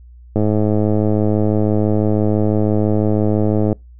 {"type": "click train", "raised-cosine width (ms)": 2, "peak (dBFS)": -4, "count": 358, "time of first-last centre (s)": [0.36, 3.728], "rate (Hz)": 106, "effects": ["noise-tail reverb RT60 0.2 s tail -26 dB re dry", "added 60 Hz sine -38 dBFS peak until 3.99 s"]}